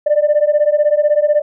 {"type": "beating tone pair", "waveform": "sine", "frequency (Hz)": [587.3, 603.3], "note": ["D5", "D5"], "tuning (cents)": [0, 46], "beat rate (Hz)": 16, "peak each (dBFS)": -12, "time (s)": [0.06, 1.42], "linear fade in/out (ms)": 10, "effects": ["tanh soft clip ceiling -5 dBFS"]}